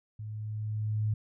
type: tone with level ramp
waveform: sine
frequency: 107.3 Hz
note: A2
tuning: 43 cents flat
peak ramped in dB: -37 to -25 dBFS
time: 0.19-1.14 s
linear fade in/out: 5 ms
effects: none